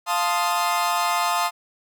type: chord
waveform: 40% pulse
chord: F dominant seventh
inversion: none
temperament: equal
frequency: 698.5 / 880 / 1046.5 / 1244.5 Hz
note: F5 / A5 / C6 / Eb6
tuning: 0 / 0 / 0 / 0 cents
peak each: -25 dBFS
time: 0.06-1.51 s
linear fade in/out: 50 ms
effects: none